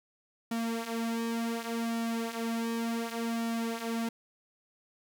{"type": "tone with flanger", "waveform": "sawtooth", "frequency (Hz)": 230, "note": "A#3", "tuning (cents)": -23, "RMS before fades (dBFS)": -33, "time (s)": [0.51, 4.09], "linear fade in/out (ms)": 5, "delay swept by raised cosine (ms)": [1.9, 7.3], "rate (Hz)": 0.68, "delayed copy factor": -0.7, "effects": []}